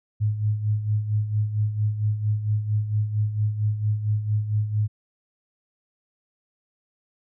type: tone with tremolo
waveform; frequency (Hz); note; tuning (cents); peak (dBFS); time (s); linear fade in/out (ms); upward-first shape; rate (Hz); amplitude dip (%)
sine; 106.1; G#2; +38; -18; 0.2-4.88; 20; sine; 4.4; 65
effects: none